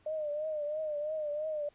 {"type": "tone with vibrato", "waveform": "sine", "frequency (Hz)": 607, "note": "D#5", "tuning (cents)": -43, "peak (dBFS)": -32, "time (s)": [0.06, 1.69], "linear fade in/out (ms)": 5, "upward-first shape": "triangle", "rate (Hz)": 3, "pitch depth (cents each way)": 77, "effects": ["pink hiss -67 dBFS RMS until 1.74 s", "resampled to 8000 Hz"]}